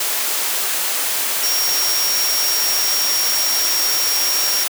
sine tone in noise, 5588 Hz, F8, in tune, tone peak -18 dBFS, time 1.43-4.64 s, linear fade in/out 5 ms, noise white, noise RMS -20 dBFS, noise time 0-4.68 s, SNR -1 dB, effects high-pass 400 Hz 12 dB/octave

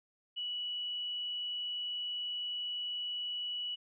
sine tone, 2943 Hz, F#7, 10 cents flat, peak -35 dBFS, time 0.36-3.76 s, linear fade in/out 20 ms, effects none

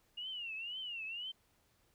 sine tone with vibrato, 2828 Hz, F7, 21 cents sharp, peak -40 dBFS, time 0.17-1.32 s, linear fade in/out 10 ms, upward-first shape triangle, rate 2 Hz, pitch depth 180 cents each way, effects pink hiss -73 dBFS RMS until 1.94 s

